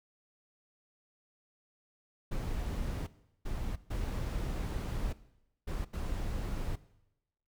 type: noise bursts at uneven times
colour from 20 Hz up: brown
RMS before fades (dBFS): -35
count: 5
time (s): 2.31-3.07 / 3.45-3.76 / 3.9-5.13 / 5.67-5.85 / 5.93-6.76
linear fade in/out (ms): 10
effects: noise-tail reverb RT60 0.9 s tail -18 dB re dry